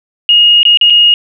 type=tone with dropouts; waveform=sine; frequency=2865 Hz; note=F7; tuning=44 cents sharp; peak=-3 dBFS; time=0.29-1.14 s; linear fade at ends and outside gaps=1 ms; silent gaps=0.631-0.652 / 0.773-0.812 / 0.9-0.904 s; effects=none